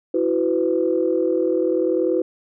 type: chord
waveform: sine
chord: E suspended second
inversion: none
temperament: equal with one note detuned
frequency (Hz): 329.6 / 370 / 501.6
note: E4 / F#4 / B4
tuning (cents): 0 / 0 / +27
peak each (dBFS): -21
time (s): 0.14-2.22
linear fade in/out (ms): 5
effects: tanh soft clip ceiling -7 dBFS